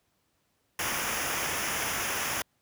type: noise with comb filter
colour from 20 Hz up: pink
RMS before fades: -31 dBFS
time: 0.79-2.42 s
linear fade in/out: 2 ms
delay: 0.24 ms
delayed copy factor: -0.7
effects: pink hiss -73 dBFS RMS until 2.61 s + high-pass 60 Hz 12 dB/octave